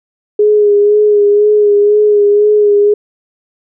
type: tone with vibrato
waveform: sine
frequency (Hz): 415.3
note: G#4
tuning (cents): 0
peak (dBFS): -5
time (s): 0.39-2.94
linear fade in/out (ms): 5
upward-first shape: sine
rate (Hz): 2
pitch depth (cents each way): 29
effects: none